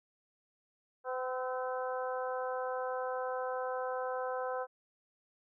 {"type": "harmonic tone with a mistuned harmonic", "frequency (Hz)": 255.1, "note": "C4", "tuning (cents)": -44, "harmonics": [2, 3, 4, 5, 6], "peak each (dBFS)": [-36, -40, -42, -44, -46], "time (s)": [1.04, 4.67], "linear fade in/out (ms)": 50, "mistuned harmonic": 5, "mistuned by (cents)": 30, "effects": []}